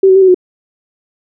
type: tone with pitch steps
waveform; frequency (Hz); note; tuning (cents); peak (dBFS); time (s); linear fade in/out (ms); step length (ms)
sine; 385.4 / 376.5 / 386.8 / 376.3 / 364; G4 / F#4 / G4 / F#4 / F#4; -29 / +30 / -23 / +29 / -28; -3; 0.03-0.345; 5; 63
effects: none